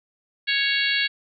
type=harmonic tone; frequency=554.4 Hz; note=C#5; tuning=in tune; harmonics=3 / 4 / 5 / 6 / 7 / 8; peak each=-25 / -26 / -27 / -28 / -28 / -29 dBFS; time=0.47-1.08 s; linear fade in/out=20 ms; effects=none